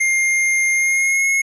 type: tone with pitch glide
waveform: square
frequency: 2117 to 2170 Hz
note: C7 to C#7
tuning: +20 to -37 cents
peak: -15 dBFS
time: 0-1.42 s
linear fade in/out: 10 ms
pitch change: +43 cents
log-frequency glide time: 0.74-1.26 s
effects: resampled to 24000 Hz